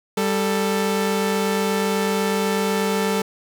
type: tone pair together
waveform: sawtooth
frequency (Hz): 196.49 / 441.1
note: G3 / A4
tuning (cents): +4 / +4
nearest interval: octave + major second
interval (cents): 1400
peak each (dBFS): -18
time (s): 0.17-3.22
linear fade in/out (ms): 5
effects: none